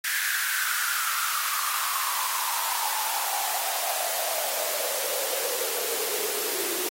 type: noise with high-pass filter sweep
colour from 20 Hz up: white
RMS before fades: -28 dBFS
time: 0.04-6.89 s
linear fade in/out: 5 ms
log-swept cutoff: 1700 to 360 Hz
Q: 7
effects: AAC 48 kbps